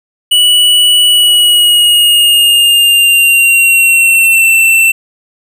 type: tone with pitch glide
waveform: square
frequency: 2945 to 2685 Hz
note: F#7 to E7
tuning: -9 to +31 cents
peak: -5 dBFS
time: 0.31-4.92 s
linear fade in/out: 10 ms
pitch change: -160 cents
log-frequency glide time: 1.07-4.5 s
effects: none